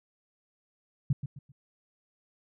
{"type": "tone with echo", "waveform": "sine", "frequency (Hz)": 138.4, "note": "C#3", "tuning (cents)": -2, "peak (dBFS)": -21, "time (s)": [1.1, 1.13], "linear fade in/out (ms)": 5, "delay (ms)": 130, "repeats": 3, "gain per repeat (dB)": -10, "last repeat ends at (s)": 1.52, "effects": []}